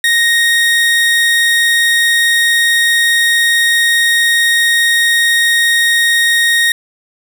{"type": "tone", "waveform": "30% pulse", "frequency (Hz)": 1864.7, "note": "A#6", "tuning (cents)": 0, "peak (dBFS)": -6, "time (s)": [0.04, 6.72], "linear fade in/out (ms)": 2, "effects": []}